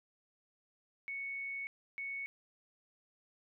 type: tone bursts at uneven times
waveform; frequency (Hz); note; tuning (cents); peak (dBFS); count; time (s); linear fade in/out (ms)
sine; 2217; C#7; 0; -38; 2; 1.08-1.67 / 1.98-2.26; 0
effects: none